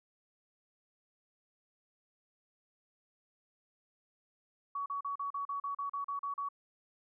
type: tone bursts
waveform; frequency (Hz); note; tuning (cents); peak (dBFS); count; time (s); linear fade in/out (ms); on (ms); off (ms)
sine; 1127; C#6; +28; -34; 12; 4.75-6.488; 5; 110; 38
effects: none